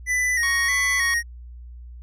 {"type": "tone with vibrato", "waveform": "square", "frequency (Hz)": 1932, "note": "B6", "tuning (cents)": -39, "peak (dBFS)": -20, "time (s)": [0.06, 1.23], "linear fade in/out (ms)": 50, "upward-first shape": "square", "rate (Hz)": 1.6, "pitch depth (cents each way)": 54}
{"type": "tone", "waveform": "15% pulse", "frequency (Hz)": 1108.7, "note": "C#6", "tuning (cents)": 0, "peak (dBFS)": -21, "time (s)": [0.43, 1.14], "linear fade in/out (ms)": 2}
{"effects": ["added 60 Hz sine -37 dBFS peak until 2.02 s", "low-pass 11000 Hz 12 dB/octave"]}